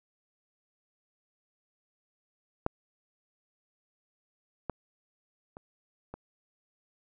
clicks, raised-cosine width 1 ms, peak -13 / -18 / -30 / -26 dBFS, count 4, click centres 2.664 / 4.697 / 5.569 / 6.14 s, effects none

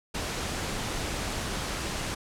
pink noise, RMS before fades -32 dBFS, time 0.14-2.15 s, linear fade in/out 10 ms, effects low-pass 9000 Hz 12 dB/octave

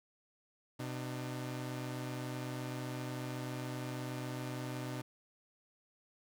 sawtooth tone pair together, 126.6 / 301.1 Hz, B2 / D4, +43 / +43 cents, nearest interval octave + minor third, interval 1500 cents, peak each -36 / -40 dBFS, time 0.79-5.02 s, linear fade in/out 10 ms, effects none

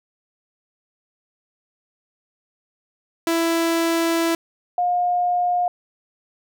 sawtooth / sine tone pair in turn, 332.2 / 712.5 Hz, E4 / F5, +13 / +34 cents, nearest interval octave + minor second, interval 1321 cents, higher second, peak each -14 / -17 dBFS, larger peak first, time 3.27-4.35 / 4.78-5.68 s, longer first, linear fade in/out 2 ms, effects none

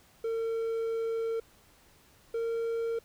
triangle tone pair in turn, 454.1 / 459.4 Hz, A#4 / A#4, -45 / -25 cents, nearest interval unison, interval 20 cents, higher second, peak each -27 dBFS, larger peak neither, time 0.24-1.4 / 2.34-2.99 s, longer first, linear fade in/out 5 ms, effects pink hiss -61 dBFS RMS until 3.04 s

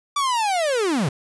45% pulse linear sweep, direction down, 1173 to 118.7 Hz, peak -19 dBFS, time 0.16-1.09 s, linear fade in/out 5 ms, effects resampled to 24000 Hz + 10-bit

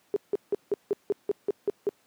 sine tone bursts, 407.5 Hz, G#4, 33 cents flat, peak -21 dBFS, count 10, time 0.14-1.89 s, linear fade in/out 0 ms, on 22 ms, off 170 ms, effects pink hiss -65 dBFS RMS until 2.06 s + high-pass 200 Hz 12 dB/octave

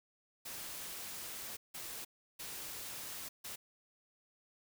white noise bursts at uneven times, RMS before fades -45 dBFS, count 4, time 0.45-1.57 / 1.74-2.05 / 2.39-3.29 / 3.44-3.56 s, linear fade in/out 10 ms, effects none

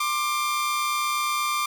sawtooth tone pair together, 1059.8 / 1188 Hz, C6 / D6, +22 / +20 cents, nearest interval major second, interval 198 cents, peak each -28 / -20 dBFS, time 0-1.66 s, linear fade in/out 5 ms, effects none

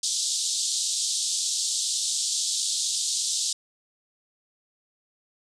white band-pass noise, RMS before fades -27 dBFS, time 0.03-3.53 s, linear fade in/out 5 ms, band 3500 to 8600 Hz, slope 48 dB/octave, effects none

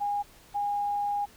sine tone pair in turn, 817 / 817 Hz, G#5 / G#5, -29 / -29 cents, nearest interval unison, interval 0 cents, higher neither, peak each -26 dBFS, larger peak neither, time 0-0.23 / 0.54-1.26 s, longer second, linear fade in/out 20 ms, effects pink hiss -55 dBFS RMS until 1.36 s

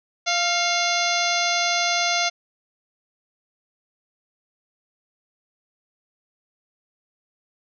harmonic tone with a mistuned harmonic, 693 Hz, F5, 14 cents flat, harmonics 1 / 2 / 3 / 4 / 5 / 6 / 7 / 8 / 9, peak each -25 / -28 / -26 / -31 / -29 / -29 / -30 / -33 / -29 dBFS, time 0.26-2.3 s, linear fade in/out 20 ms, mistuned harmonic 3, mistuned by +58 cents, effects none

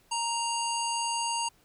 harmonic tone with a mistuned harmonic, 932.3 Hz, A#5, in tune, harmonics 1 / 3 / 5 / 7 / 9 / 10, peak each -30 / -35 / -37 / -38 / -40 / -40 dBFS, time 0.11-1.49 s, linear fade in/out 10 ms, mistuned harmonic 9, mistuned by -73 cents, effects pink hiss -64 dBFS RMS until 1.64 s

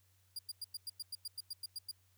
sawtooth tone bursts, 4814 Hz, D8, 42 cents sharp, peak -37 dBFS, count 13, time 0.36-1.914 s, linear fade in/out 5 ms, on 30 ms, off 97 ms, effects added 93 Hz sine -70 dBFS peak until 2.17 s + white hiss -74 dBFS RMS until 2.17 s

